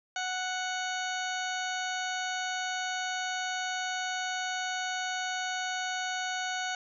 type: harmonic tone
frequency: 740 Hz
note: F#5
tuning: in tune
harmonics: 1 / 2 / 3 / 4 / 5 / 6 / 8 / 9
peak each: -35 / -35 / -42 / -41 / -43 / -45 / -46 / -43 dBFS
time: 0.16-6.75 s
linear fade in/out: 2 ms
effects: none